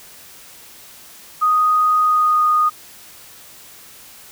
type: tone with pitch glide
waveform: sine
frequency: 1244.5 to 1233.1 Hz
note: D#6 to D#6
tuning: 0 to -16 cents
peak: -12 dBFS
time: 1.41-2.7 s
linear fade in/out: 20 ms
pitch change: -16 cents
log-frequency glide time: 2-2.49 s
effects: white hiss -42 dBFS RMS until 4.31 s